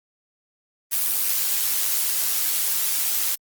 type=noise with amplitude modulation; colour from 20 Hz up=blue; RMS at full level=-20 dBFS; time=0.91-3.36 s; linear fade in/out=20 ms; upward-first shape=sine; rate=102 Hz; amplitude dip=50%; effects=Opus 32 kbps